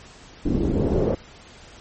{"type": "noise with low-pass filter sweep", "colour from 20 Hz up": "pink", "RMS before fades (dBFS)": -21, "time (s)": [0.45, 1.15], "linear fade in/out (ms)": 10, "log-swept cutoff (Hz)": [280, 530], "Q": 2.6, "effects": ["pink hiss -46 dBFS RMS until 1.8 s", "MP3 32 kbps"]}